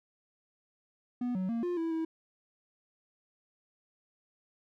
triangle tone with pitch steps, 245.5 / 186.4 / 231.6 / 353.1 / 328.9 / 323.6 Hz, B3 / F#3 / A#3 / F4 / E4 / E4, -10 / +13 / -11 / +19 / -4 / -32 cents, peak -28 dBFS, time 1.21-2.05 s, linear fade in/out 5 ms, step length 140 ms, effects none

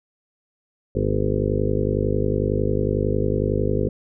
harmonic tone with a mistuned harmonic, 51 Hz, G#1, 31 cents flat, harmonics 1 / 2 / 3 / 4 / 5 / 6 / 7 / 8 / 9 / 10, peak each -27 / -25 / -28 / -32 / -29 / -34 / -29 / -26 / -28 / -29 dBFS, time 0.95-3.89 s, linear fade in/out 5 ms, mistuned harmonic 4, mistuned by +64 cents, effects none

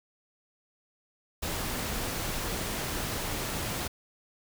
pink noise, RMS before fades -33 dBFS, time 1.42-3.88 s, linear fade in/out 10 ms, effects none

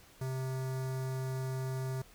square tone with notch filter, 131 Hz, C3, 2 cents sharp, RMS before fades -36 dBFS, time 0.21-2.02 s, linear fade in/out 5 ms, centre 2900 Hz, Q 0.92, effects pink hiss -59 dBFS RMS until 2.14 s

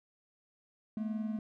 triangle tone pair together, 215 / 236 Hz, A3 / A#3, -40 / +22 cents, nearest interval major second, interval 162 cents, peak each -32 / -39 dBFS, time 0.97-1.39 s, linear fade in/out 2 ms, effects none

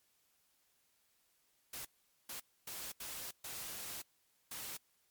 white noise bursts at uneven times, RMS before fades -45 dBFS, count 6, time 1.73-1.85 / 2.29-2.4 / 2.67-2.92 / 3-3.31 / 3.44-4.02 / 4.51-4.77 s, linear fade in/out 5 ms, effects white hiss -75 dBFS RMS until 5.1 s + MP3 96 kbps

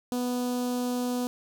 sawtooth tone with notch filter, 246.9 Hz, B3, in tune, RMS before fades -29 dBFS, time 0.12-1.27 s, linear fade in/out 0 ms, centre 2000 Hz, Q 0.62, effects none

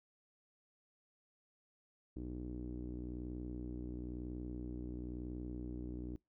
sawtooth tone with low-pass filter, 61 Hz, B1, 21 cents flat, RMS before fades -44 dBFS, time 2.16-6.16 s, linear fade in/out 0 ms, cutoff 320 Hz, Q 5.1, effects noise-tail reverb RT60 0.2 s tail -25 dB re dry

